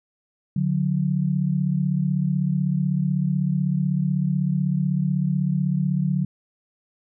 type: tone pair together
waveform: sine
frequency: 146.5 / 182.52 Hz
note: D3 / F#3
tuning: -4 / -23 cents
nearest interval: major third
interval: 381 cents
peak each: -22 dBFS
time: 0.56-6.25 s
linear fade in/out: 5 ms
effects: none